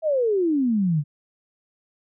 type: exponential sweep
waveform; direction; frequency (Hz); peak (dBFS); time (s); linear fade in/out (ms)
sine; down; 659.3 to 139.7; -18; 0.02-1.04; 50
effects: none